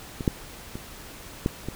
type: clicks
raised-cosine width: 3 ms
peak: -18 / -7 / -22 / -9 / -17 dBFS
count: 5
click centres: 0.208 / 0.278 / 0.755 / 1.461 / 1.686 s
effects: pink hiss -43 dBFS RMS until 1.75 s